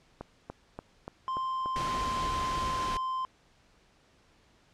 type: click train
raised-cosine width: 1 ms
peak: -24 dBFS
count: 8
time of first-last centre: 0.21-2.239 s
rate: 3.45 Hz
type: tone with pitch glide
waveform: triangle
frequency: 1046.5 to 1039.3 Hz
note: C6 to C6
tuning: 0 to -12 cents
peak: -28 dBFS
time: 1.28-3.25 s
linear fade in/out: 0 ms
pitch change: -12 cents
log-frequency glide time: 1.4-2.29 s
type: noise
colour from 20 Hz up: pink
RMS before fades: -36 dBFS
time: 1.76-2.97 s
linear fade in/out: 0 ms
effects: pink hiss -64 dBFS RMS until 4.73 s + low-pass 6000 Hz 12 dB/octave